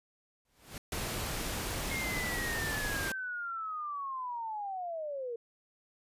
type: noise with exponential growth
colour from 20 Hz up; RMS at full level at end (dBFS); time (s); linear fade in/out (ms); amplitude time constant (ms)
pink; -41; 0.45-0.78; 2; 71
type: noise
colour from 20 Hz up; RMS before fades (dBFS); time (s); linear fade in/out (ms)
pink; -36; 0.92-3.12; 2
type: linear sweep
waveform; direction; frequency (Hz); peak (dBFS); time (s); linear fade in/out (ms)
sine; down; 2154 to 456; -35; 1.91-5.36; 5
effects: resampled to 32000 Hz